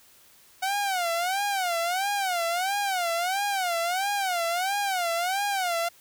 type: tone with vibrato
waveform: sawtooth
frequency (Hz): 740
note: F#5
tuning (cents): 0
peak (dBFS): -21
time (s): 0.62-5.89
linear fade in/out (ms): 10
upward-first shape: sine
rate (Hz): 1.5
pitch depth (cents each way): 170
effects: white hiss -56 dBFS RMS until 6 s